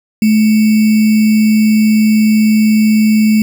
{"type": "tone with sample-and-hold", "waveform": "sine", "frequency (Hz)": 216, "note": "A3", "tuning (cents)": -32, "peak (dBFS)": -6, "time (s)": [0.22, 3.42], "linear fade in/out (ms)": 2, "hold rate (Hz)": 2450, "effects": []}